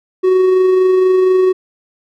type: tone with amplitude modulation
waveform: triangle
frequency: 372.1 Hz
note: F#4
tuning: 10 cents sharp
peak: -5 dBFS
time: 0.23-1.53 s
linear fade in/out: 20 ms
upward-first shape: sine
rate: 24.2 Hz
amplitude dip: 25%
effects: none